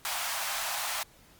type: high-pass noise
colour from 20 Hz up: pink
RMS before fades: -33 dBFS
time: 0.05-1.03 s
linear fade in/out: 0 ms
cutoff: 670 Hz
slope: 48 dB/octave
effects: pink hiss -58 dBFS RMS until 1.39 s + Opus 48 kbps